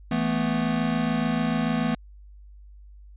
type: chord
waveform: square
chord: E suspended fourth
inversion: none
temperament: equal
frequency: 164.81 / 220 / 246.9 Hz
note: E3 / A3 / B3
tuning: 0 / 0 / 0 cents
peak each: -29 / -27 / -27 dBFS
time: 0.11-1.95 s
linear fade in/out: 5 ms
effects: added 50 Hz sine -44 dBFS peak until 3.16 s + resampled to 8000 Hz